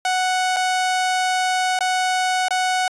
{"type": "tone with dropouts", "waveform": "sawtooth", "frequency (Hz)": 740, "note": "F#5", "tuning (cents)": 0, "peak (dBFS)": -14, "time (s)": [0.05, 2.88], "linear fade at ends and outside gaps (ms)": 2, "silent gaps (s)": [[0.563, 0.567], [1.79, 1.807], [2.484, 2.507]], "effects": ["resampled to 22050 Hz"]}